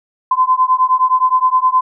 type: beating tone pair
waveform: sine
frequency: 1020 / 1029.6 Hz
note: C6 / C6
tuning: -44 / -28 cents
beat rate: 9.6 Hz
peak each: -13 dBFS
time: 0.31-1.81 s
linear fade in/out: 5 ms
effects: none